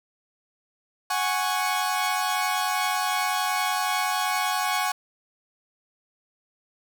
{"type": "chord", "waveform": "sawtooth", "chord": "F# suspended second", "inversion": "none", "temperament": "equal", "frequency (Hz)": [740, 830.6, 1108.7], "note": ["F#5", "G#5", "C#6"], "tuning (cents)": [0, 0, 0], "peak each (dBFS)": -24, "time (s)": [1.1, 4.92], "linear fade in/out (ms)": 5, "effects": []}